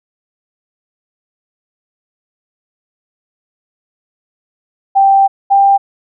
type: tone pair in turn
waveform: sine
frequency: 784 / 792.2 Hz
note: G5 / G5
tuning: 0 / +18 cents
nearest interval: unison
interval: 18 cents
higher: second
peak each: -5 dBFS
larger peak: neither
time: 4.95-5.28 / 5.5-5.78 s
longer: first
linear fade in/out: 20 ms
effects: none